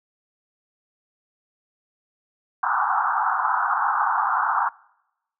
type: band-pass noise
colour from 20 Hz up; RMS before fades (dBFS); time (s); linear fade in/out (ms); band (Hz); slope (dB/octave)
pink; -22; 2.63-4.69; 2; 770 to 1500; 96
effects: noise-tail reverb RT60 0.9 s tail -25 dB re dry